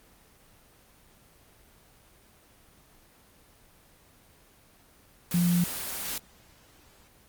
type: tone in noise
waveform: sine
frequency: 174.61 Hz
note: F3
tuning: in tune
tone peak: -21 dBFS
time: 5.34-5.64 s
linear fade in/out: 2 ms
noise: white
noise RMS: -34 dBFS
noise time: 5.31-6.18 s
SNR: +10 dB
effects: pink hiss -58 dBFS RMS until 7.28 s + Opus 24 kbps